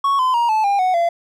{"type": "tone with pitch steps", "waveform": "triangle", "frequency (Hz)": [1109, 1022.8, 943.4, 870.1, 802.5, 740.2, 682.7], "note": ["C#6", "C6", "A#5", "A5", "G5", "F#5", "F5"], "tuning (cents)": [0, -40, 20, -20, 40, 0, -40], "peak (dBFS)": -12, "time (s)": [0.04, 1.09], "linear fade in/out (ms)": 5, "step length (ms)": 150, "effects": []}